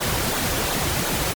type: noise with flanger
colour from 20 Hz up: pink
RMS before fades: -23 dBFS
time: 0-1.34 s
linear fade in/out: 20 ms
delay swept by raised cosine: 0.37 to 4.87 ms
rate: 2.8 Hz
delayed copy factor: -0.55
effects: MP3 96 kbps